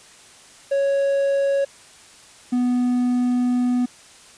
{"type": "tone pair in turn", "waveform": "triangle", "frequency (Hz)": [554.4, 247], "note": ["C#5", "B3"], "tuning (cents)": [0, 0], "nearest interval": "octave + major second", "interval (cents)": 1400, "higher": "first", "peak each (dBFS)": -15, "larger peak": "neither", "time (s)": [[0.71, 1.65], [2.52, 3.86]], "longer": "second", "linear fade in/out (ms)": 10, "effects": ["white hiss -47 dBFS RMS until 4.37 s", "resampled to 22050 Hz"]}